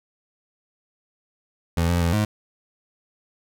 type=tone with pitch steps; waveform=25% pulse; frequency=84 / 86.9 / 84.6 / 105.9 Hz; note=E2 / F2 / E2 / G#2; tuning=+33 / -8 / +45 / +34 cents; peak=-15 dBFS; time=1.77-2.25 s; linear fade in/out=5 ms; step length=120 ms; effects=none